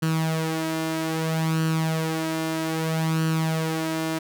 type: tone with flanger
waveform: sawtooth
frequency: 160.5 Hz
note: E3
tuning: 46 cents flat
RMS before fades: -25 dBFS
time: 0.02-4.19 s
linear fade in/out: 10 ms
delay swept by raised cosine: 0.68 to 3.38 ms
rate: 0.62 Hz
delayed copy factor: +0.6
effects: none